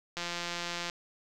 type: click train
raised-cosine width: 0.2 ms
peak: -18 dBFS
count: 127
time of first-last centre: 0.17-0.898 s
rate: 173 Hz
effects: none